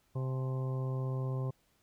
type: harmonic tone with a mistuned harmonic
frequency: 130.81 Hz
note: C3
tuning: in tune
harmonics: 1 / 2 / 3 / 4 / 5 / 6 / 7 / 8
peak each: -32 / -48 / -44 / -46 / -53 / -57 / -55 / -50 dBFS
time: 0.15-1.51 s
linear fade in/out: 10 ms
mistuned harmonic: 7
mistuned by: -76 cents
effects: pink hiss -72 dBFS RMS until 1.82 s

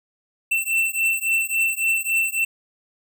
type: beating tone pair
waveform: square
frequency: 2682 / 2685.6 Hz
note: E7 / E7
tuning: +29 / +32 cents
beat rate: 3.6 Hz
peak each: -23 dBFS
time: 0.51-2.45 s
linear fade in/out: 10 ms
effects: none

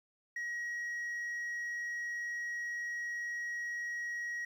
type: tone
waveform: sine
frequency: 1901 Hz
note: A#6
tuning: 33 cents sharp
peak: -33 dBFS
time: 0.36-4.45 s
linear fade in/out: 5 ms
effects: tanh soft clip ceiling -35 dBFS + 11-bit

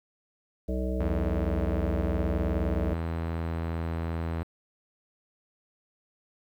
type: harmonic tone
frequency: 63.3 Hz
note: B1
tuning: 43 cents sharp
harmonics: 1 / 3 / 5 / 7 / 9 / 10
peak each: -29 / -34 / -36 / -37 / -39 / -39 dBFS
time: 0.68-2.94 s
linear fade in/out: 10 ms
type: tone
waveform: sawtooth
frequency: 82.6 Hz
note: E2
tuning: 4 cents sharp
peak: -25 dBFS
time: 1-4.43 s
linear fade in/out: 0 ms
effects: low-pass 2000 Hz 12 dB/octave + 10-bit

